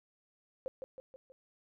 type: tone with echo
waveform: sine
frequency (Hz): 523.3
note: C5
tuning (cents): 0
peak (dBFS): -34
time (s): 0.66-0.68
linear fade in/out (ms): 0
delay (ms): 160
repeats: 4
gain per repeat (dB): -5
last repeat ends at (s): 1.32
effects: none